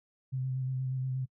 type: tone with vibrato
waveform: sine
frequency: 130.2 Hz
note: C3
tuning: 8 cents flat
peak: -30 dBFS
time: 0.32-1.26 s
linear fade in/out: 20 ms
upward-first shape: square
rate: 8.4 Hz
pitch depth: 18 cents each way
effects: noise-tail reverb RT60 0.1 s tail -24 dB re dry

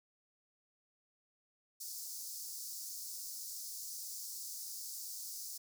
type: high-pass noise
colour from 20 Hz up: pink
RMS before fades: -45 dBFS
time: 1.8-5.58 s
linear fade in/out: 10 ms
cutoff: 4800 Hz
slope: 48 dB/octave
effects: none

